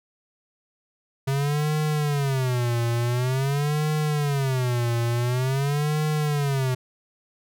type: tone with vibrato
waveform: square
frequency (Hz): 134.1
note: C3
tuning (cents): +43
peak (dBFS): -22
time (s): 1.27-6.75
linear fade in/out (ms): 10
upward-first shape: sine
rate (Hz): 0.47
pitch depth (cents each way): 230
effects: none